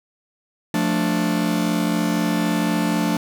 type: chord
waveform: 45% pulse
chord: D minor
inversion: first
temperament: just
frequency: 176.2 / 220.2 / 293.7 Hz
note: F3 / A3 / D4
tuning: +16 / +2 / 0 cents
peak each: -23 dBFS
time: 0.74-3.17 s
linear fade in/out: 2 ms
effects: none